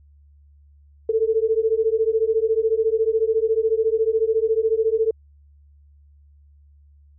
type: beating tone pair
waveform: sine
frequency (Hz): 437.9 / 451.9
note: A4 / A4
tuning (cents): -8 / +46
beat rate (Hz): 14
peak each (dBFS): -20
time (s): 1.09-5.11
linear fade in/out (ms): 5
effects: added 72 Hz sine -49 dBFS peak until 7.18 s